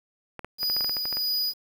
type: clicks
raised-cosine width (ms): 0.5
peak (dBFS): -21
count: 12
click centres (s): 0.393 / 0.446 / 0.631 / 0.699 / 0.766 / 0.808 / 0.845 / 0.895 / 0.968 / 1.055 / 1.127 / 1.17
type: tone with tremolo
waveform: square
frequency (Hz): 4935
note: D#8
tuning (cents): -15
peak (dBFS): -24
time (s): 0.58-1.54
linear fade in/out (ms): 50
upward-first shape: sine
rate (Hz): 1.6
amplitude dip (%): 35
effects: 8-bit